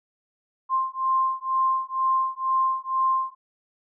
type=beating tone pair; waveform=sine; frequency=1051 / 1053.1 Hz; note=C6 / C6; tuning=+7 / +11 cents; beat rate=2.1 Hz; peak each=-24 dBFS; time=0.69-3.35 s; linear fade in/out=50 ms; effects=none